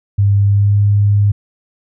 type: tone with pitch glide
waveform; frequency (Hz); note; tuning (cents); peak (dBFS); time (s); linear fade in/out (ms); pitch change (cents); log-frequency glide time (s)
sine; 100.5 to 102.2; G2 to G#2; +44 to -27; -8; 0.18-1.32; 10; +29; 0.45-0.78
effects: none